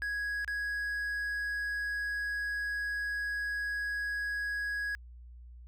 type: tone with dropouts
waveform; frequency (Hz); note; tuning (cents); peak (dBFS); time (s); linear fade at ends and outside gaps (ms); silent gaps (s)
triangle; 1661.2; G#6; 0; -30; 0.02-4.95; 0; 0.446-0.478
effects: added 60 Hz sine -47 dBFS peak until 5.67 s